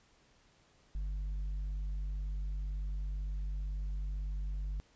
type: tone with tanh clipping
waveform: sine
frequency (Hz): 49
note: G1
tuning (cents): 0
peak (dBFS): -35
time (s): 0.95-4.8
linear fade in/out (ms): 0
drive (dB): 4
effects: pink hiss -67 dBFS RMS until 4.95 s + resampled to 16000 Hz